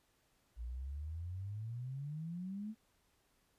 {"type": "exponential sweep", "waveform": "sine", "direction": "up", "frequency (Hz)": [56, 223], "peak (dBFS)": -40, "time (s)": [0.56, 2.75], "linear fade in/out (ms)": 50, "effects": ["pink hiss -75 dBFS RMS until 3.58 s", "resampled to 32000 Hz"]}